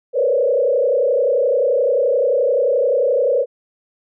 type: tone with frequency modulation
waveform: sine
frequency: 523.3 Hz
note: C5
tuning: in tune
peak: -13 dBFS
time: 0.13-3.46 s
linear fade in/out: 50 ms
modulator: 31.5 Hz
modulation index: 1.8
effects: none